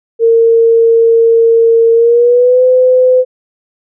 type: tone with pitch glide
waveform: sine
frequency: 458.2 to 508.4 Hz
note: A#4 to C5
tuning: -30 to -50 cents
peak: -4 dBFS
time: 0.19-3.25 s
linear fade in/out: 50 ms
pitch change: +180 cents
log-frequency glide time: 1.93-2.63 s
effects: none